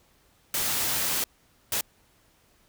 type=noise bursts at uneven times; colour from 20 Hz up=white; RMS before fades=-27 dBFS; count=2; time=0.54-1.24 / 1.72-1.81 s; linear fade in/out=2 ms; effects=pink hiss -63 dBFS RMS until 2.68 s